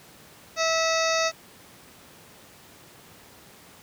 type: harmonic tone with a mistuned harmonic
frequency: 650 Hz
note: E5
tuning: 24 cents flat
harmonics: 1 / 2 / 3 / 4 / 6 / 7 / 8 / 9 / 10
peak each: -25 / -28 / -30 / -31 / -33 / -33 / -34 / -35 / -35 dBFS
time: 0.56-1.32 s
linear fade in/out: 50 ms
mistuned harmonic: 6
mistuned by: -78 cents
effects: pink hiss -50 dBFS RMS until 3.82 s + high-pass 100 Hz 12 dB/octave